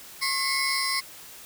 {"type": "tone cluster", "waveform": "35% pulse", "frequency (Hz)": [1083, 2026, 2168, 4950, 5350], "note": ["C#6", "B6", "C#7", "D#8", "E8"], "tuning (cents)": [-41, 44, -39, -10, 25], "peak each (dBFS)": -29, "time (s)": [0.21, 1.01], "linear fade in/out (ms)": 20, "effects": ["white hiss -45 dBFS RMS until 1.45 s"]}